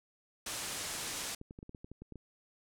white low-pass noise, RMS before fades -40 dBFS, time 0.46-1.35 s, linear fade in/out 5 ms, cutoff 10000 Hz, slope 24 dB/octave
clicks, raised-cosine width 3 ms, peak -34 dBFS, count 11, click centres 1.414 / 1.509 / 1.589 / 1.629 / 1.694 / 1.748 / 1.845 / 1.916 / 2.02 / 2.123 / 2.157 s
effects none

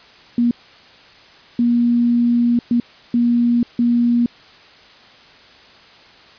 sine tone bursts at uneven times, 238.4 Hz, A#3, 39 cents sharp, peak -12 dBFS, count 5, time 0.38-0.51 / 1.59-2.59 / 2.71-2.8 / 3.14-3.63 / 3.79-4.26 s, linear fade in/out 2 ms, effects white hiss -45 dBFS RMS until 6.38 s + resampled to 11025 Hz

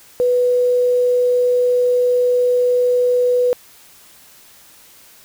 sine tone with quantisation, 493.9 Hz, B4, in tune, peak -12 dBFS, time 0.2-3.53 s, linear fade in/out 0 ms, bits 7, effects white hiss -46 dBFS RMS until 5.24 s

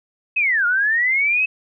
sine linear two-way sweep, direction down then up, 2600 to 1396.9 to 2600 Hz, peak -15 dBFS, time 0.36-1.46 s, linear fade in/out 10 ms, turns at 0.66 s, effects none

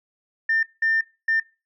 sine tone bursts at uneven times, 1800 Hz, A6, 39 cents sharp, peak -17 dBFS, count 3, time 0.49-0.63 / 0.82-1.01 / 1.28-1.4 s, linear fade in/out 5 ms, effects noise-tail reverb RT60 0.3 s tail -23 dB re dry + tanh soft clip ceiling -13 dBFS

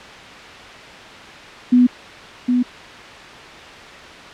sine tone with echo, 247.3 Hz, B3, 3 cents sharp, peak -8 dBFS, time 1.72-1.87 s, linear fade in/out 10 ms, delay 760 ms, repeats 1, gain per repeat -5 dB, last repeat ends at 2.63 s, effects white hiss -36 dBFS RMS until 4.33 s + low-pass 3000 Hz 12 dB/octave

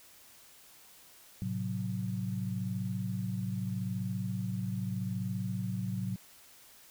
sine chord, F# diminished, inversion first, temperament equal, 110 / 130.81 / 185 Hz, A2 / C3 / F#3, 0 / 0 / 0 cents, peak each -36 / -39 / -35 dBFS, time 1.42-6.16 s, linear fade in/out 0 ms, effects white hiss -57 dBFS RMS until 6.9 s

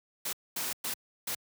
white noise bursts at uneven times, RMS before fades -34 dBFS, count 4, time 0.25-0.33 / 0.56-0.73 / 0.84-0.94 / 1.27-1.35 s, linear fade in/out 5 ms, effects high-pass 100 Hz 12 dB/octave

